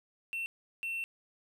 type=tone bursts at uneven times; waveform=triangle; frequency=2700 Hz; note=E7; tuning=41 cents sharp; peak=-32 dBFS; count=2; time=0.33-0.46 / 0.83-1.04 s; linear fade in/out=0 ms; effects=none